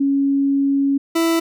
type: tone pair in turn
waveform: sine / 40% pulse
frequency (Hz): 277.2 / 330.6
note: C#4 / E4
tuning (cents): 0 / +5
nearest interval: minor third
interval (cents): 305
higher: second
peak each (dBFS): -14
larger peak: neither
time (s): 0-0.98 / 1.15-1.4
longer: first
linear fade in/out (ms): 10
effects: none